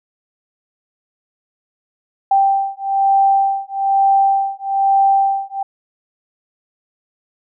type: beating tone pair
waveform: sine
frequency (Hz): 784 / 785.1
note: G5 / G5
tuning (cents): 0 / +2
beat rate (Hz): 1.1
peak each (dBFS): -15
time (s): 2.31-5.63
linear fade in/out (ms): 5
effects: none